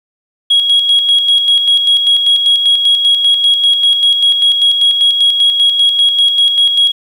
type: tone with tremolo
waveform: sine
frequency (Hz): 3309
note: G#7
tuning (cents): -7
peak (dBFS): -4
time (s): 0.5-6.92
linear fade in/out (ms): 10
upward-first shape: square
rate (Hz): 5.1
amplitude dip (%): 50
effects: tanh soft clip ceiling -3 dBFS + 7-bit